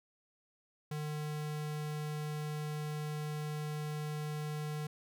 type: tone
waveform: square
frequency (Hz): 151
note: D3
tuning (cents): +48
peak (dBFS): -37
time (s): 0.91-4.87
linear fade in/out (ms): 5
effects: none